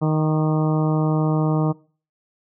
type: harmonic tone with a mistuned harmonic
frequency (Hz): 155.56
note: D#3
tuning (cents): 0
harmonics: 1 / 2 / 3 / 4 / 5 / 6 / 7 / 8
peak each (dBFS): -18 / -24 / -28 / -30 / -32 / -34 / -35 / -36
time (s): 0.01-1.73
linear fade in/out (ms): 20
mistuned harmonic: 8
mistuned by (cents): -33
effects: noise-tail reverb RT60 0.4 s tail -22 dB re dry